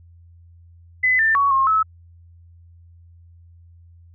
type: tone with pitch steps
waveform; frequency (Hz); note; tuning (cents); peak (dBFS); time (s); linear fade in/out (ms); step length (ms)
sine; 2015 / 1785 / 1121 / 1073 / 1297; B6 / A6 / C#6 / C6 / E6; +34 / +24 / +19 / +43 / -28; -14; 1.03-1.83; 10; 160
effects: added 85 Hz sine -45 dBFS peak until 4.14 s